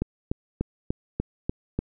click train, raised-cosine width 3 ms, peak -12 dBFS, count 7, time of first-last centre 0.02-1.79 s, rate 3.39 Hz, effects none

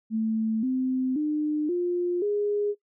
sine tone with pitch steps, 221.1 / 258.4 / 302 / 353 / 412.6 Hz, A3 / C4 / D4 / F4 / G#4, +9 / -21 / +48 / +19 / -11 cents, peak -23 dBFS, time 0.1-2.75 s, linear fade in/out 50 ms, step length 530 ms, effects noise-tail reverb RT60 0.1 s tail -21 dB re dry

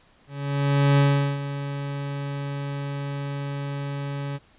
40% pulse tone with ADSR envelope, 141.1 Hz, C#3, 31 cents sharp, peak -14 dBFS, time 0.27-4.39 s, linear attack 710 ms, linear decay 400 ms, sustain -13 dB, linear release 35 ms, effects pink hiss -58 dBFS RMS until 4.58 s + resampled to 8000 Hz

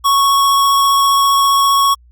square tone with vibrato, 1108.7 Hz, C#6, in tune, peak -10 dBFS, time 0.04-1.95 s, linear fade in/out 20 ms, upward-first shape triangle, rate 15 Hz, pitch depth 12 cents each way, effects added 60 Hz sine -43 dBFS peak until 2.11 s + Opus 48 kbps

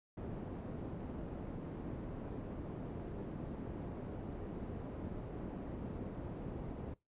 white low-pass noise, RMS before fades -44 dBFS, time 0.17-6.94 s, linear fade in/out 5 ms, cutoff 320 Hz, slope 12 dB/octave, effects noise-tail reverb RT60 0.2 s tail -20 dB re dry + resampled to 8000 Hz

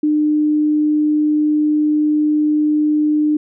sine tone, 301.8 Hz, D4, 47 cents sharp, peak -12 dBFS, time 0.03-3.37 s, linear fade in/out 5 ms, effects none

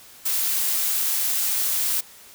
blue noise, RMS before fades -23 dBFS, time 0.25-2.01 s, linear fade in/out 10 ms, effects white hiss -47 dBFS RMS until 2.34 s

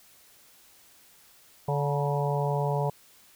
harmonic tone with a mistuned harmonic, 144.1 Hz, D3, 33 cents flat, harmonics 1 / 3 / 4 / 5 / 6 / 7, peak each -27 / -32 / -33 / -34 / -35 / -35 dBFS, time 1.68-2.9 s, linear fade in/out 5 ms, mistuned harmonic 7, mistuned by -77 cents, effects white hiss -57 dBFS RMS until 3.35 s

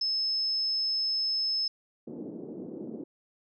sine tone, 5210 Hz, E8, 21 cents flat, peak -26 dBFS, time 0.01-1.68 s, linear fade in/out 5 ms
pink band-pass noise, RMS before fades -40 dBFS, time 2.07-3.04 s, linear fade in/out 5 ms, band 220 to 410 Hz, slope 24 dB/octave
effects none

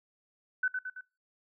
sine tone with echo, 1508 Hz, F#6, 32 cents sharp, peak -25 dBFS, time 0.63-0.68 s, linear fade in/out 5 ms, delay 110 ms, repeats 3, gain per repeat -5 dB, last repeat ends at 1.01 s, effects noise-tail reverb RT60 0.3 s tail -23 dB re dry

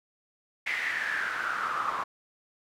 pink noise with band-pass filter sweep, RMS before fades -31 dBFS, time 0.66-2.04 s, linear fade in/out 10 ms, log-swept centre 2100 to 1100 Hz, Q 7.3, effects none

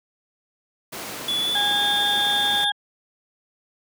pink noise, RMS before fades -32 dBFS, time 0.92-2.65 s, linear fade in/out 10 ms
triangle tone with pitch glide, 3426 to 3561 Hz, A7 to A7, -47 to +20 cents, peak -20 dBFS, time 1.28-2.7 s, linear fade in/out 5 ms, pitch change +67 cents, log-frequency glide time 1.39-1.8 s
harmonic tone, 819 Hz, G#5, 24 cents flat, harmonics 1 / 2 / 4, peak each -26 / -26 / -26 dBFS, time 1.55-2.72 s, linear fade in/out 5 ms
effects high-pass 200 Hz 12 dB/octave

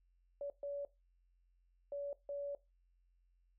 sine tone bursts at uneven times, 569 Hz, C#5, 45 cents sharp, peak -39 dBFS, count 4, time 0.41-0.5 / 0.63-0.85 / 1.92-2.13 / 2.29-2.55 s, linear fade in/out 2 ms, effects noise-tail reverb RT60 0.2 s tail -18 dB re dry + added 44 Hz sine -70 dBFS peak until 3.58 s

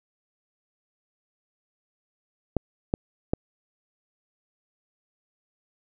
clicks, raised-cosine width 2 ms, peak -9 dBFS, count 3, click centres 2.567 / 2.939 / 3.335 s, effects none

